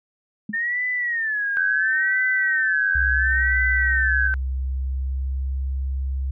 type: tone with exponential decay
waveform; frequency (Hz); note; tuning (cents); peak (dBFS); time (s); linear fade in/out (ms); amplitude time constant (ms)
sine; 210.9; G#3; +27; -23; 0.49-0.58; 5; 19
type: tone with vibrato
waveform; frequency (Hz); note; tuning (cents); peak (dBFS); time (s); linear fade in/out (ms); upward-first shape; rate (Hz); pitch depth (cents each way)
sine; 1800; A6; +39; -21; 0.53-4.28; 10; sine; 0.72; 180
type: tone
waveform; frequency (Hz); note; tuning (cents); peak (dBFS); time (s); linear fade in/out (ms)
sine; 1539; G6; -32; -20; 1.57-4.34; 0
type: tone with pitch glide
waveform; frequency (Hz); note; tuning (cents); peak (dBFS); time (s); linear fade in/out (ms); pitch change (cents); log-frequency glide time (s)
sine; 65.41 to 66.71; C2 to C2; 0 to +34; -22; 2.95-6.31; 5; +34; 4.48-5.61
effects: none